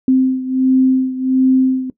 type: beating tone pair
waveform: sine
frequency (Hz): 260 / 261.4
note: C4 / C4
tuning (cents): -11 / -1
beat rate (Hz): 1.4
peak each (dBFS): -12 / -16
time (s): 0.08-1.9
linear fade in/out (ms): 2
effects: noise-tail reverb RT60 0.1 s tail -18 dB re dry